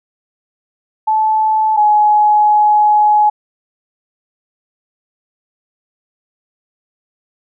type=tone pair in turn; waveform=sine; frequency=869 / 842.3 Hz; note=A5 / G#5; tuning=-22 / +24 cents; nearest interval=minor second; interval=54 cents; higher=first; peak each=-10 / -7 dBFS; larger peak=second; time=1.07-1.77 / 1.77-3.3 s; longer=second; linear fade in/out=10 ms; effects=none